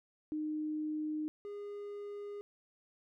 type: tone pair in turn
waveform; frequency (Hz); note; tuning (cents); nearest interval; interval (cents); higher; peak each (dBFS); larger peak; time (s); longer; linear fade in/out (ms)
sine / triangle; 306.6 / 409.3; D#4 / G#4; -25 / -25; perfect fourth; 500; second; -34 / -39; first; 0.32-1.28 / 1.45-2.41; neither; 0
effects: none